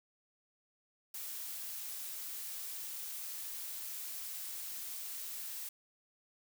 blue noise, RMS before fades -43 dBFS, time 1.14-5.69 s, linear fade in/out 5 ms, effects none

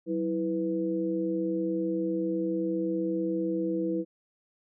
sine tone cluster, 187.2 / 327.8 / 495.9 Hz, F#3 / E4 / B4, +20 / -10 / +7 cents, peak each -34 / -28 / -33 dBFS, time 0.06-4.05 s, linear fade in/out 50 ms, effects none

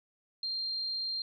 sine tone, 4186 Hz, C8, in tune, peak -32 dBFS, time 0.43-1.22 s, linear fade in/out 2 ms, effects none

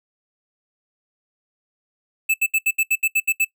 square tone bursts, 2624 Hz, E7, 9 cents flat, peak -16 dBFS, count 10, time 2.29-3.449 s, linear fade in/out 10 ms, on 52 ms, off 71 ms, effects noise-tail reverb RT60 0.1 s tail -18 dB re dry

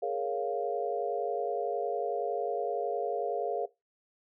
sine chord, Bb minor seventh, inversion third, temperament equal, 415.3 / 466.2 / 554.4 / 698.5 Hz, Ab4 / Bb4 / Db5 / F5, 0 / 0 / 0 / 0 cents, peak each -35 / -34 / -36 / -34 dBFS, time 0.02-3.66 s, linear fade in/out 10 ms, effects noise-tail reverb RT60 0.2 s tail -19 dB re dry

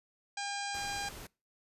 harmonic tone, 805 Hz, G5, 46 cents sharp, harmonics 1 / 2 / 3 / 4 / 5 / 6 / 7 / 8 / 9 / 10, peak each -39 / -42 / -44 / -47 / -47 / -45 / -49 / -50 / -52 / -48 dBFS, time 0.37-1.09 s, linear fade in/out 5 ms
pink noise, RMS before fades -47 dBFS, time 0.74-1.27 s, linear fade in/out 5 ms
effects noise-tail reverb RT60 0.3 s tail -24 dB re dry + resampled to 32000 Hz

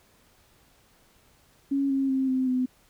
sine tone with pitch steps, 276.7 / 270.8 / 265.1 / 259.5 / 254 Hz, C#4 / C#4 / C4 / C4 / B3, -3 / -40 / +23 / -14 / +49 cents, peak -22 dBFS, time 1.71-2.66 s, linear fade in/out 10 ms, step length 190 ms, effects pink hiss -61 dBFS RMS until 2.89 s

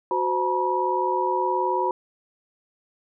sine tone cluster, 368.7 / 515 / 884 / 963 Hz, F#4 / C5 / A5 / B5, -6 / -28 / +8 / -44 cents, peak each -26 / -29 / -31 / -23 dBFS, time 0.11-1.91 s, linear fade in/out 2 ms, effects none

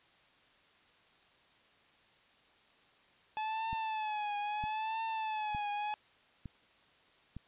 45% pulse tone with vibrato, 860 Hz, A5, 40 cents flat, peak -34 dBFS, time 3.37-5.94 s, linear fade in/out 0 ms, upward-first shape triangle, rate 0.75 Hz, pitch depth 81 cents each way
click train, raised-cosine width 5 ms, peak -31 dBFS, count 5, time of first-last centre 3.73-7.366 s, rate 1.1 Hz
effects white hiss -65 dBFS RMS until 7.47 s + resampled to 8000 Hz

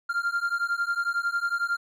triangle beating tone pair, 1389 / 1400 Hz, F6 / F6, -10 / +4 cents, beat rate 11 Hz, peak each -26 dBFS, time 0.09-1.77 s, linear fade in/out 10 ms, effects none

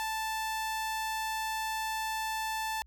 sawtooth tone, 880 Hz, A5, in tune, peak -28 dBFS, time 0-2.82 s, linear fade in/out 0 ms, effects added 60 Hz sine -55 dBFS peak until 2.86 s

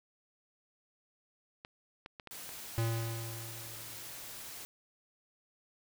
clicks, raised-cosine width 0.3 ms, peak -29 dBFS, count 5, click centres 1.649 / 2.061 / 2.198 / 2.273 / 2.492 s
white noise, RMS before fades -46 dBFS, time 2.31-4.65 s, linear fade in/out 0 ms
square tone with exponential decay, 114.2 Hz, A#2, 35 cents flat, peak -29 dBFS, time 2.78-4.39 s, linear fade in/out 0 ms, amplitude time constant 350 ms
effects none

